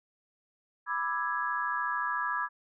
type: chord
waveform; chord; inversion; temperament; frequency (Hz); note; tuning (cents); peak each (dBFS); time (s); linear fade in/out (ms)
sine; E dominant seventh; second; equal with one note detuned; 987.8 / 1184.9 / 1318.5 / 1661.2; B5 / D6 / E6 / G#6; 0 / +15 / 0 / 0; -34 / -34 / -37 / -33; 0.86-2.49; 50
effects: none